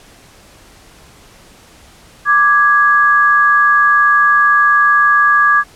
sine tone pair together, 1174.6 / 1661.2 Hz, D6 / G#6, 0 / 0 cents, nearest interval tritone, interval 600 cents, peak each -10 dBFS, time 2.25-5.64 s, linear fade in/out 50 ms, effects pink hiss -43 dBFS RMS until 5.75 s + low-pass 11000 Hz 12 dB/octave

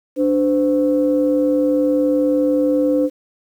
sine tone pair together, 293.7 / 512.6 Hz, D4 / C5, 0 / -36 cents, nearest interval minor seventh, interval 964 cents, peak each -15 / -16 dBFS, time 0.16-3.1 s, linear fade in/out 50 ms, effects tanh soft clip ceiling -6 dBFS + 8-bit

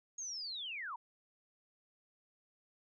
sine linear sweep, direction down, 6645 to 884 Hz, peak -40 dBFS, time 0.18-0.96 s, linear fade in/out 5 ms, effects none

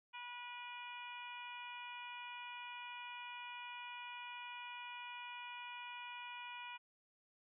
harmonic tone, 486.2 Hz, B4, 27 cents flat, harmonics 2 / 3 / 4 / 5 / 6 / 7, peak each -50 / -56 / -59 / -51 / -55 / -64 dBFS, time 0.13-6.78 s, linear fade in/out 20 ms, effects none

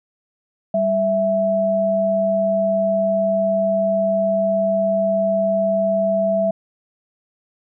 sine tone pair together, 196.5 / 659.8 Hz, G3 / E5, +4 / +1 cents, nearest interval octave + major sixth, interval 2097 cents, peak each -23 / -16 dBFS, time 0.74-6.51 s, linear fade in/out 5 ms, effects none

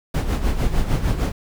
brown noise with tremolo, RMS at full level -17 dBFS, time 0.14-1.32 s, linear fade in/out 5 ms, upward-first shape sine, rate 6.6 Hz, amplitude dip 65%, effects none

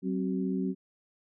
sine tone cluster, 189.1 / 265.2 / 376.3 Hz, F#3 / C4 / F#4, +38 / +23 / +29 cents, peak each -30 / -32 / -36 dBFS, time 0.02-0.75 s, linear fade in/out 50 ms, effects none

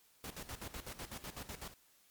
pink noise with tremolo, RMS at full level -45 dBFS, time 0.24-1.74 s, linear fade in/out 2 ms, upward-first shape square, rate 8 Hz, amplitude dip 75%, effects white hiss -68 dBFS RMS until 2.1 s + MP3 96 kbps

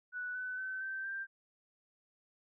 sine tone with pitch steps, 1480 / 1504.1 / 1528.7 / 1553.6 / 1578.9 Hz, F#6 / F#6 / G6 / G6 / G6, 0 / +28 / -44 / -16 / +12 cents, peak -37 dBFS, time 0.12-1.27 s, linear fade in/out 50 ms, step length 230 ms, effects none

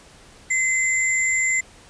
sine tone pair together, 2052 / 7312 Hz, C7 / A#8, -34 / -34 cents, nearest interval octave + minor seventh, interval 2200 cents, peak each -19 / -24 dBFS, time 0.5-1.61 s, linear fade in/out 10 ms, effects pink hiss -48 dBFS RMS until 1.89 s + resampled to 22050 Hz

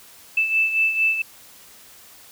sine beating tone pair, 2637 / 2641.4 Hz, E7 / E7, 0 / +3 cents, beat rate 4.4 Hz, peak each -18 / -25 dBFS, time 0.37-1.22 s, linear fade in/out 5 ms, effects white hiss -47 dBFS RMS until 2.31 s

